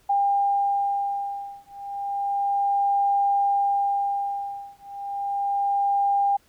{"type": "beating tone pair", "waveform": "sine", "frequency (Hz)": [801, 801.32], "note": ["G5", "G5"], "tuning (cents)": [37, 38], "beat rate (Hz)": 0.32, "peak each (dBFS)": [-24, -24], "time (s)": [0.09, 6.37], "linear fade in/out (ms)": 10, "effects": ["pink hiss -61 dBFS RMS until 6.48 s"]}